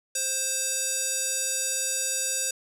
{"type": "tone with band-pass filter", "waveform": "square", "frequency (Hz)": 527, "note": "C5", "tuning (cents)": 12, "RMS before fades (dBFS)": -28, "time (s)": [0.15, 2.51], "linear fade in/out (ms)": 5, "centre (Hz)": 7700, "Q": 3, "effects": []}